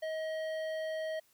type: tone with hard clipping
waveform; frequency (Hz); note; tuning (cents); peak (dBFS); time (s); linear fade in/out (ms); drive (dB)
sine; 633; D#5; +30; -36; 0.02-1.2; 10; 11
effects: white hiss -69 dBFS RMS until 1.33 s